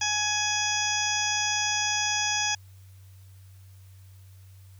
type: harmonic tone with a mistuned harmonic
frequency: 838 Hz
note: G#5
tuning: 15 cents sharp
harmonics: 1 / 2 / 3 / 4 / 6 / 7 / 8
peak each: -32 / -32 / -32 / -32 / -32 / -32 / -32 dBFS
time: 0.01-2.55 s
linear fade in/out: 5 ms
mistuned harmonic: 8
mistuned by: -21 cents
effects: added 95 Hz sine -47 dBFS peak until 4.79 s + white hiss -62 dBFS RMS until 4.79 s